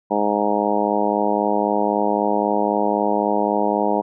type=harmonic tone; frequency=103.83 Hz; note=G#2; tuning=in tune; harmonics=2 / 3 / 4 / 5 / 6 / 7 / 8 / 9; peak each=-25 / -25 / -25 / -25 / -25 / -25 / -25 / -25 dBFS; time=0.1-4.02 s; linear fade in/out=20 ms; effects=none